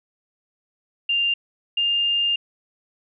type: tone pair in turn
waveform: sine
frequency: 2794 / 2808 Hz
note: F7 / F7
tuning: 0 / +9 cents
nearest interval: unison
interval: 9 cents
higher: second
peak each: -18 dBFS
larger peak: neither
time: 1.09-1.34 / 1.77-2.36 s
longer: second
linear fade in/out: 5 ms
effects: none